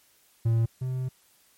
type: tone pair in turn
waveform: triangle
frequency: 114.3 / 128.65 Hz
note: A#2 / C3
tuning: -34 / -29 cents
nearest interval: major second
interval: 205 cents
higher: second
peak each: -18 / -25 dBFS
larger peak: first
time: 0.45-0.66 / 0.81-1.09 s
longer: second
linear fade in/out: 10 ms
effects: white hiss -62 dBFS RMS until 1.57 s + MP3 64 kbps